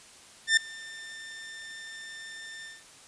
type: tone with ADSR envelope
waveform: sawtooth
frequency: 1794 Hz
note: A6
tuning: 33 cents sharp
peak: -13 dBFS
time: 0.47-2.84 s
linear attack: 100 ms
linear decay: 4 ms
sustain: -24 dB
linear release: 190 ms
effects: white hiss -52 dBFS RMS until 3.07 s + resampled to 22050 Hz